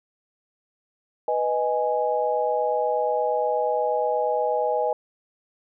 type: chord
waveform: sine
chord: G# minor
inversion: first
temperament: equal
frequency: 493.9 / 622.3 / 830.6 Hz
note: B4 / D#5 / G#5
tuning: 0 / 0 / 0 cents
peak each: -25 dBFS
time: 1.28-4.93 s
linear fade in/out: 2 ms
effects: none